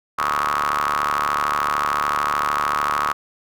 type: ring-modulated tone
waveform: sawtooth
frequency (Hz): 73.42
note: D2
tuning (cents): 0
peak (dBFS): -12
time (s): 0.18-3.13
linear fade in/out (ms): 10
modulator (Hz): 1190
effects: none